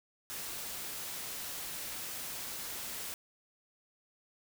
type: noise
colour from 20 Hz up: white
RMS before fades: -41 dBFS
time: 0.3-3.14 s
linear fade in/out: 0 ms
effects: none